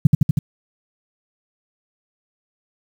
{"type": "tone with echo", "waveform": "sine", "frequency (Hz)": 146.83, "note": "D3", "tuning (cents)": 0, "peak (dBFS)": -4, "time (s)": [0.05, 0.07], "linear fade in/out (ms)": 5, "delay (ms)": 80, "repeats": 4, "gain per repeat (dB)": -2, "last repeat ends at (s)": 0.39, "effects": ["7-bit"]}